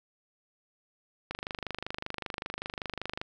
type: click train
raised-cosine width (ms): 0.3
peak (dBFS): -18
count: 49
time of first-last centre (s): 1.31-3.215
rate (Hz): 25.2
effects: none